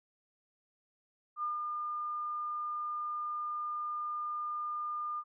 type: tone with ADSR envelope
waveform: sine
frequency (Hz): 1208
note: D6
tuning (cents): +48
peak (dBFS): -31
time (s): 1.36-5.24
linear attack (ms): 69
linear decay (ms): 150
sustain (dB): -3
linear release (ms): 55
effects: none